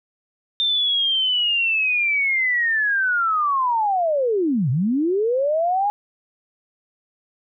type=linear two-way sweep; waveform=sine; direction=down then up; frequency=3607 to 116.54 to 836 Hz; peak=-17 dBFS; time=0.6-5.9 s; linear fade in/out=0 ms; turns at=4.7 s; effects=none